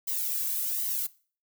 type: noise with flanger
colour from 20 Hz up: violet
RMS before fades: -30 dBFS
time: 0.07-1.07 s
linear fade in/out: 10 ms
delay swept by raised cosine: 0.99 to 1.82 ms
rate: 1.3 Hz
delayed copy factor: +0.9
effects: noise-tail reverb RT60 0.4 s tail -20 dB re dry